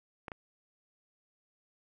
clicks, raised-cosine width 0.5 ms, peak -25 dBFS, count 2, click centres 0.282 / 0.318 s, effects none

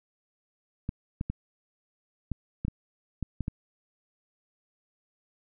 clicks, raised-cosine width 5 ms, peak -18 dBFS, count 9, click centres 0.891 / 1.211 / 1.3 / 2.317 / 2.65 / 2.682 / 3.227 / 3.407 / 3.481 s, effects none

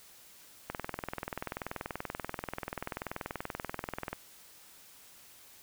click train, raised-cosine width 0.5 ms, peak -20 dBFS, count 72, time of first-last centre 0.7-4.13 s, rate 20.7 Hz, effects white hiss -56 dBFS RMS until 5.62 s

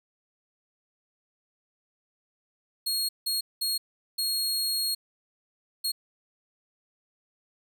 sawtooth tone bursts at uneven times, 4290 Hz, C8, 42 cents sharp, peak -23 dBFS, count 5, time 2.86-3.09 / 3.26-3.41 / 3.61-3.78 / 4.18-4.95 / 5.84-5.92 s, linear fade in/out 10 ms, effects none

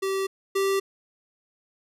square tone pair in turn, 386.9 / 390.5 Hz, G4 / G4, -23 / -7 cents, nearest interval unison, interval 16 cents, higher second, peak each -25 / -22 dBFS, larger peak second, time 0.02-0.27 / 0.55-0.8 s, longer neither, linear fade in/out 10 ms, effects resampled to 32000 Hz

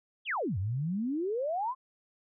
sine exponential two-way sweep, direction down then up, 3528 to 88.5 to 1081 Hz, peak -29 dBFS, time 0.25-1.75 s, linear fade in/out 50 ms, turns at 0.58 s, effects none

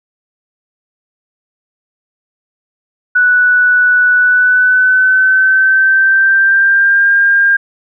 sine tone with pitch glide, 1480 to 1604.7 Hz, F#6 to G6, 0 to +40 cents, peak -6 dBFS, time 3.15-7.57 s, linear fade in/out 10 ms, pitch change +140 cents, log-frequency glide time 4.16-7.11 s, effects none

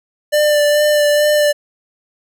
square tone with vibrato, 593 Hz, D5, 17 cents sharp, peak -11 dBFS, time 0.32-1.53 s, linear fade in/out 20 ms, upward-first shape sine, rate 2.3 Hz, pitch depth 17 cents each way, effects none

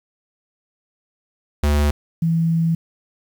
square / sine tone pair in turn, 73.42 / 164.82 Hz, D2 / E3, 0 / 0 cents, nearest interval octave + major second, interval 1400 cents, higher second, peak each -15 dBFS, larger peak neither, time 1.63-1.91 / 2.22-2.75 s, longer second, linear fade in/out 5 ms, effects 8-bit

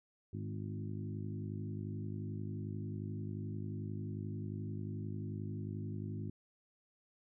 harmonic tone with a mistuned harmonic, 51.3 Hz, G#1, 21 cents flat, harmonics 2 / 3 / 4 / 5 / 6 / 7, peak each -41 / -45 / -47 / -49 / -51 / -52 dBFS, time 0.33-6.3 s, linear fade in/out 5 ms, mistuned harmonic 4, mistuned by +28 cents, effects none

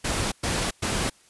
pink noise bursts, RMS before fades -26 dBFS, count 3, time 0.04-1.1 s, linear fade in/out 10 ms, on 280 ms, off 110 ms, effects white hiss -57 dBFS RMS until 1.29 s + resampled to 24000 Hz

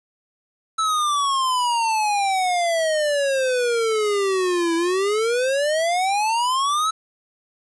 square exponential two-way sweep, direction down then up, 1318.5 to 329.6 to 1318.5 Hz, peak -19 dBFS, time 0.78-6.91 s, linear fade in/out 10 ms, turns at 4.75 s, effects resampled to 24000 Hz + 8-bit

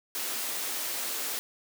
white high-pass noise, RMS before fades -33 dBFS, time 0.15-1.39 s, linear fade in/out 0 ms, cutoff 250 Hz, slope 24 dB/octave, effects none

